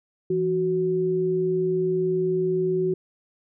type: tone pair together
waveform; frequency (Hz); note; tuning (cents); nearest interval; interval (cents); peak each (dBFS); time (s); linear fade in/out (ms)
sine; 167.2 / 371.1; E3 / F#4; +25 / +5; octave + major second; 1380; -28 / -21; 0.3-2.94; 5
effects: none